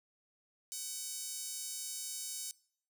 5% pulse tone with high-pass filter, 756 Hz, F#5, 37 cents sharp, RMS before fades -42 dBFS, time 0.72-2.51 s, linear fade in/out 0 ms, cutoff 6600 Hz, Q 0.8, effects noise-tail reverb RT60 0.6 s tail -23 dB re dry

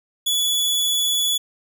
sawtooth tone, 3417 Hz, G#7, 49 cents sharp, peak -15 dBFS, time 0.26-1.38 s, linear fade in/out 10 ms, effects none

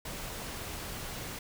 pink noise, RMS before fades -40 dBFS, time 0.05-1.39 s, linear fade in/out 5 ms, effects none

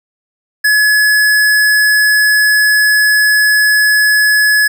square tone, 1700 Hz, G#6, 40 cents sharp, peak -8 dBFS, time 0.64-4.68 s, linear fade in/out 10 ms, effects none

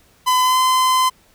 45% pulse tone with pitch glide, 1011 to 1026.9 Hz, B5 to C6, +40 to -33 cents, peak -13 dBFS, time 0.26-1.1 s, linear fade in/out 20 ms, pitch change +27 cents, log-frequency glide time 0.42-0.58 s, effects pink hiss -54 dBFS RMS until 1.34 s

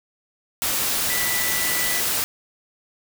sine tone in noise, 1975.5 Hz, B6, in tune, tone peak -27 dBFS, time 1.1-2 s, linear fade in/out 0 ms, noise white, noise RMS -23 dBFS, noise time 0.62-2.24 s, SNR -7 dB, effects none

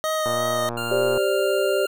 25% pulse tone with vibrato, 624 Hz, D#5, 5 cents sharp, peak -18 dBFS, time 0.04-0.69 s, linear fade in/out 0 ms, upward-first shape sine, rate 2.9 Hz, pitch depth 15 cents each way
click train, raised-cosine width 1 ms, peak -16 dBFS, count 109, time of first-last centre 0.26-1.175 s, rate 118 Hz
25% pulse tone, 1396.9 Hz, F6, in tune, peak -24 dBFS, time 0.77-1.87 s, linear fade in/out 5 ms
sine chord, G suspended fourth, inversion none, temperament equal, 392 / 523.3 / 587.3 Hz, G4 / C5 / D5, 0 / 0 / 0 cents, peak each -22 / -25 / -23 dBFS, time 0.91-1.86 s, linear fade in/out 5 ms
effects none

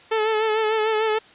sawtooth tone with vibrato, 436 Hz, A4, 16 cents flat, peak -15 dBFS, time 0.11-1.19 s, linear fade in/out 10 ms, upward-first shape sine, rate 6.7 Hz, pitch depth 38 cents each way, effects white hiss -49 dBFS RMS until 1.34 s + resampled to 8000 Hz

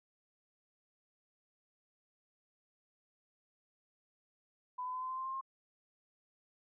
sine tone with pitch steps, 1000 / 1009.3 / 1018.7 / 1028.1 / 1037.7 / 1047.3 / 1057 / 1066.8 Hz, B5 / B5 / C6 / C6 / C6 / C6 / C6 / C6, +21 / +37 / -47 / -31 / -15 / +1 / +17 / +33 cents, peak -37 dBFS, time 4.78-5.412 s, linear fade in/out 10 ms, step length 79 ms, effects none

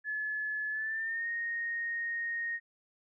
sine tone with pitch glide, 1716 to 1860.5 Hz, A6 to A#6, -44 to -4 cents, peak -32 dBFS, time 0.04-2.6 s, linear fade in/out 50 ms, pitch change +140 cents, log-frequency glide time 0.7-1.28 s, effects none

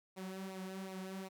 sawtooth tone with flanger, 189.6 Hz, F#3, 43 cents sharp, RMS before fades -45 dBFS, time 0.16-1.29 s, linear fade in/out 20 ms, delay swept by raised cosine 0.6 to 4.4 ms, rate 2.7 Hz, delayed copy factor -0.65, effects none

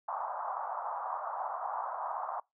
pink band-pass noise, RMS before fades -37 dBFS, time 0.08-2.4 s, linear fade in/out 5 ms, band 690 to 1200 Hz, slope 48 dB/octave, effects noise-tail reverb RT60 0.2 s tail -25 dB re dry

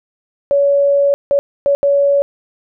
sine tone bursts at uneven times, 564 Hz, C#5, 30 cents sharp, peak -9 dBFS, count 4, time 0.51-1.14 / 1.31-1.39 / 1.66-1.75 / 1.83-2.22 s, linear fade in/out 0 ms, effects none

